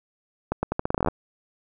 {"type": "accelerating click train", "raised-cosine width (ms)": 1, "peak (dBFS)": -9, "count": 14, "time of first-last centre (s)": [0.52, 1.085], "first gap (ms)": 110, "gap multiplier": 0.82, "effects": []}